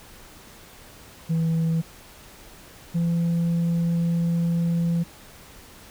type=tone pair in turn; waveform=sine; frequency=163.5 / 169.3 Hz; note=E3 / E3; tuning=-14 / +46 cents; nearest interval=minor second; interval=60 cents; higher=second; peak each=-17 dBFS; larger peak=neither; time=1.29-1.82 / 2.94-5.04 s; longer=second; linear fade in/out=20 ms; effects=tanh soft clip ceiling -19 dBFS + pink hiss -47 dBFS RMS until 5.9 s